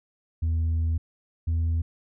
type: tone pair in turn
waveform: sine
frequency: 81.5 / 82.26 Hz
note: E2 / E2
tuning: -19 / -3 cents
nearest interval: unison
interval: 16 cents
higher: second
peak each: -19 dBFS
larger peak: neither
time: 0.42-0.98 / 1.47-1.82 s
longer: first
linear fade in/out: 10 ms
effects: tanh soft clip ceiling -21 dBFS